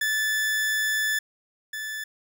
40% pulse tone pair in turn, 1744 / 1744 Hz, A6 / A6, -16 / -16 cents, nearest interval unison, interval 0 cents, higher neither, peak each -22 / -30 dBFS, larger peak first, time 0.01-1.19 / 1.73-2.04 s, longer first, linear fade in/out 5 ms, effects none

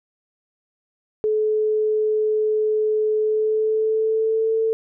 sine tone with pitch glide, 430 to 445.7 Hz, A4 to A4, -40 to +22 cents, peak -17 dBFS, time 1.24-4.73 s, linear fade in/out 0 ms, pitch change +62 cents, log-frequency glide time 3.19-4.55 s, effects none

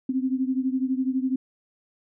sine beating tone pair, 257.3 / 269.3 Hz, C4 / C#4, -29 / -50 cents, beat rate 12 Hz, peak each -24 / -27 dBFS, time 0.09-1.36 s, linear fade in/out 5 ms, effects none

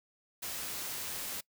white noise, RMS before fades -39 dBFS, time 0.42-1.41 s, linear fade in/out 10 ms, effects noise-tail reverb RT60 0.1 s tail -23 dB re dry

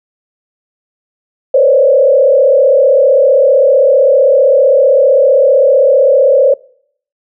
sine tone with frequency modulation, 544 Hz, C#5, 33 cents flat, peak -4 dBFS, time 1.54-6.54 s, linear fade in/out 5 ms, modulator 35.5 Hz, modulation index 1.3, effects noise-tail reverb RT60 0.6 s tail -23 dB re dry

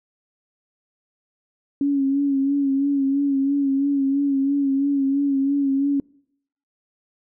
sine tone with vibrato, 277.2 Hz, C#4, in tune, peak -17 dBFS, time 1.81-6 s, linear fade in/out 2 ms, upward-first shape sine, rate 3 Hz, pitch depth 43 cents each way, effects noise-tail reverb RT60 0.7 s tail -25 dB re dry

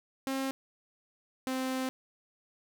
sawtooth tone pair in turn, 267.8 / 260.2 Hz, C4 / C4, +40 / -9 cents, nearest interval unison, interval 49 cents, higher first, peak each -27 / -27 dBFS, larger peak neither, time 0.27-0.51 / 1.47-1.89 s, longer second, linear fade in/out 0 ms, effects none

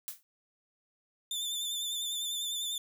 blue noise with exponential decay, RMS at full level -35 dBFS, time 0.08-0.23 s, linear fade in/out 0 ms, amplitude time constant 32 ms
sawtooth tone with vibrato, 3538 Hz, A7, 9 cents sharp, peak -30 dBFS, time 1.31-2.78 s, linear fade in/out 2 ms, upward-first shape sine, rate 10 Hz, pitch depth 40 cents each way
effects none

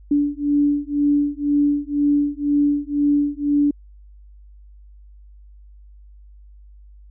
sine beating tone pair, 288.6 / 290.6 Hz, D4 / D4, -30 / -18 cents, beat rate 2 Hz, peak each -19 dBFS, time 0.11-3.71 s, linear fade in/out 5 ms, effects added 50 Hz sine -42 dBFS peak until 7.1 s

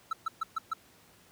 triangle tone bursts, 1318.5 Hz, E6, in tune, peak -26 dBFS, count 5, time 0.11-0.735 s, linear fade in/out 5 ms, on 21 ms, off 130 ms, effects pink hiss -60 dBFS RMS until 1.31 s + high-pass 80 Hz 12 dB/octave

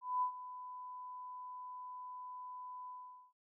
sine tone with ADSR envelope, 1000 Hz, B5, 21 cents sharp, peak -31 dBFS, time 0.01-3.33 s, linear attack 210 ms, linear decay 92 ms, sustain -15 dB, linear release 450 ms, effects noise-tail reverb RT60 0.1 s tail -24 dB re dry

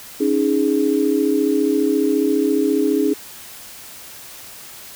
sine chord, C# suspended second, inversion none, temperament just, 277.2 / 311.8 / 415.8 Hz, C#4 / D#4 / G#4, 0 / +4 / +2 cents, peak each -19 dBFS, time 0.2-3.14 s, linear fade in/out 10 ms, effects white hiss -38 dBFS RMS until 4.95 s

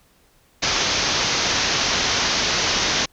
white low-pass noise, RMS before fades -21 dBFS, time 0.62-3.06 s, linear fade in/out 10 ms, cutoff 6400 Hz, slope 96 dB/octave, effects pink hiss -58 dBFS RMS until 3.12 s

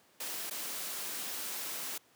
white noise with dropouts, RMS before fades -39 dBFS, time 0.2-1.98 s, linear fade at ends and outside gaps 5 ms, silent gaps 0.499-0.509 s, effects pink hiss -65 dBFS RMS until 2.15 s + high-pass 200 Hz 12 dB/octave

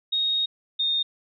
sine tone pair in turn, 3736 / 3674 Hz, A#7 / A#7, +3 / -26 cents, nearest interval unison, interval 29 cents, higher first, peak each -21 / -21 dBFS, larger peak neither, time 0.12-0.46 / 0.79-1.03 s, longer first, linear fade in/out 10 ms, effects none

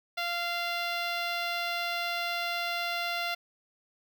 10% pulse tone with notch filter, 692 Hz, F5, 16 cents flat, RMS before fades -32 dBFS, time 0.17-3.35 s, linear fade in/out 10 ms, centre 10000 Hz, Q 0.96, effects none

